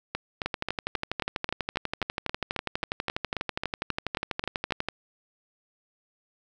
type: two click trains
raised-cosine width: 0.3 ms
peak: -13 / -12 dBFS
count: 18 / 55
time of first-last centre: 0.15-4.708 / 0.46-4.886 s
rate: 3.73 / 12.2 Hz
effects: none